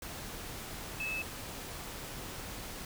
sine tone in noise, 2606 Hz, E7, 20 cents flat, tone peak -34 dBFS, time 1-1.22 s, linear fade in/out 2 ms, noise pink, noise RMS -43 dBFS, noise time 0.02-2.85 s, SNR +6 dB, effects none

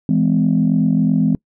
sine chord, E augmented, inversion none, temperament equal with one note detuned, 164.81 / 207.7 / 255.4 Hz, E3 / G#3 / B#3, 0 / 0 / -42 cents, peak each -16 dBFS, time 0.09-1.35 s, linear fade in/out 2 ms, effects noise-tail reverb RT60 0.1 s tail -26 dB re dry + tanh soft clip ceiling -5 dBFS

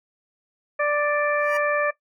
harmonic tone, 588 Hz, D5, 2 cents sharp, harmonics 1 / 2 / 3 / 4, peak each -22 / -26 / -26 / -32 dBFS, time 0.79-1.91 s, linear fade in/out 10 ms
25% pulse tone with exponential growth, 954 Hz, A#5, 40 cents sharp, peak -27 dBFS, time 1.33-1.57 s, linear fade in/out 2 ms, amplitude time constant 52 ms
effects noise-tail reverb RT60 0.1 s tail -17 dB re dry + AAC 64 kbps

